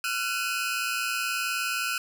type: tone cluster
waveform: sawtooth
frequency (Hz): 1367 / 1486 / 2516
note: F6 / F#6 / D#7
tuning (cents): -37 / +7 / +19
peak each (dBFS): -28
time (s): 0.04-1.98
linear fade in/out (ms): 2
effects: none